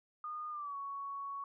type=tone with pitch glide; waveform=sine; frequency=1223 to 1115 Hz; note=D#6 to C#6; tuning=-30 to +10 cents; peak=-39 dBFS; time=0.24-1.44 s; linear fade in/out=2 ms; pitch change=-160 cents; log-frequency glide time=0.5-0.76 s; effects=none